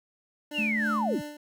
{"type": "tone with tremolo", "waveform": "25% pulse", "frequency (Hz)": 296.3, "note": "D4", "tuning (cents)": 15, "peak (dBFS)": -31, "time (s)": [0.51, 1.37], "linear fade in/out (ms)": 5, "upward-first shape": "sine", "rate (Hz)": 3.2, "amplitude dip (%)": 65}
{"type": "linear sweep", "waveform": "sine", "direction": "down", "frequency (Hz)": [2960, 73.42], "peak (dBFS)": -26, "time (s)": [0.53, 1.22], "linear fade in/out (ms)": 50}
{"type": "tone", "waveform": "sine", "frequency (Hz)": 217.8, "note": "A3", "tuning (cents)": -17, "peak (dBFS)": -28, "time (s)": [0.58, 1.16], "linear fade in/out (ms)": 10}
{"effects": []}